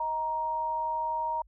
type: tone pair together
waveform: sine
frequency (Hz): 630 / 937.9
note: D#5 / A#5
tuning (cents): +21 / +10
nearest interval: perfect fifth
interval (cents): 689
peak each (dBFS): -38 / -28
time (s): 0-1.42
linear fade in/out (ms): 5
effects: added 50 Hz sine -56 dBFS peak until 1.47 s